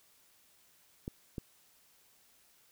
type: clicks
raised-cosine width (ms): 3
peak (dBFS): -25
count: 2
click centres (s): 1.079 / 1.382
effects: white hiss -66 dBFS RMS until 2.71 s